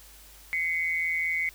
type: tone pair together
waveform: sine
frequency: 2049 / 2214 Hz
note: C7 / C#7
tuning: -37 / -3 cents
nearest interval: minor second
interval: 134 cents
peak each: -28 dBFS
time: 0.53-1.49 s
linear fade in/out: 0 ms
effects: added 50 Hz sine -53 dBFS peak until 1.54 s + white hiss -52 dBFS RMS until 1.54 s